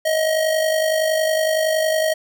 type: tone with amplitude modulation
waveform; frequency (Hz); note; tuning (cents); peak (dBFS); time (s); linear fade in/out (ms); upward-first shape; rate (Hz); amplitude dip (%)
square; 632; D#5; +27; -15; 0.05-2.14; 10; sine; 50.8; 50
effects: none